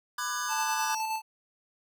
sine linear sweep, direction down, 6760 to 5620 Hz, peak -37 dBFS, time 0.18-1.03 s, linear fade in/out 50 ms
square chord, G# half-diminished seventh, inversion first, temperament just, 996.7 / 1196.1 / 1495.1 / 1661.2 Hz, B5 / D6 / F#6 / G#6, +16 / +31 / +18 / 0 cents, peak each -38 / -36 / -38 / -39 dBFS, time 0.18-0.95 s, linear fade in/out 5 ms
square tone with tremolo, 880 Hz, A5, in tune, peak -29 dBFS, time 0.48-1.22 s, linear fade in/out 50 ms, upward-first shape square, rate 9.6 Hz, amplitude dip 30%
effects none

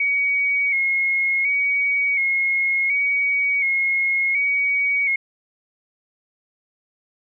sine tone with vibrato, 2207 Hz, C#7, 8 cents flat, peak -17 dBFS, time 0-5.16 s, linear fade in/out 5 ms, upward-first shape square, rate 0.69 Hz, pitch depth 37 cents each way, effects none

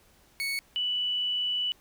30% pulse / sine tone pair in turn, 2217 / 2965 Hz, C#7 / F#7, 0 / +3 cents, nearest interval perfect fourth, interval 503 cents, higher second, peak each -26 dBFS, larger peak neither, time 0.4-0.59 / 0.76-1.72 s, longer second, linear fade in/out 0 ms, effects pink hiss -61 dBFS RMS until 1.8 s

